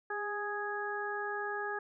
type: harmonic tone with a mistuned harmonic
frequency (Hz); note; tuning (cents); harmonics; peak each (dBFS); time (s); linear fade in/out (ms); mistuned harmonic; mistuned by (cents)
415.3; G#4; 0; 1 / 2 / 3 / 4; -39 / -40 / -42 / -38; 0.1-1.79; 5; 1; -28
effects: none